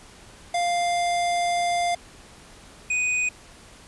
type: tone pair in turn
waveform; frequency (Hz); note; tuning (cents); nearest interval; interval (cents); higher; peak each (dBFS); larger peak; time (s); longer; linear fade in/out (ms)
square; 698.5 / 2489; F5 / D#7; 0 / 0; octave + minor seventh; 2200; second; -22; neither; 0.54-1.95 / 2.9-3.29; first; 5
effects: pink hiss -48 dBFS RMS until 3.87 s + resampled to 24000 Hz